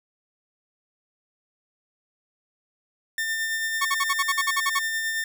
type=tone with tremolo; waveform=40% pulse; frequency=1800 Hz; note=A6; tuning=39 cents sharp; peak=-23 dBFS; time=3.18-5.24 s; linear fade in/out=2 ms; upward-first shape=sine; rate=9.1 Hz; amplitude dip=30%
type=tone bursts; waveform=sawtooth; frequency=1108.7 Hz; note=C#6; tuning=in tune; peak=-17 dBFS; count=11; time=3.81-4.793 s; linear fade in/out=10 ms; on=43 ms; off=51 ms
effects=none